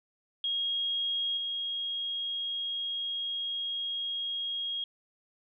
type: tone with level steps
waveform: sine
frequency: 3272 Hz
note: G#7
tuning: 26 cents flat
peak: -28 / -31 dBFS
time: 0.44-4.84 s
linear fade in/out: 2 ms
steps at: 1.37 s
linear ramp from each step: 5 ms
effects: none